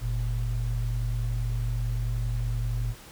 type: tone pair together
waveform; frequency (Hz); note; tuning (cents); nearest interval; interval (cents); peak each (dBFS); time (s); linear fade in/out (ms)
sine; 46.43 / 117; F#1 / A#2; +7 / +7; octave + major third; 1600; -28; 0-2.95; 50
effects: pink hiss -48 dBFS RMS until 3.11 s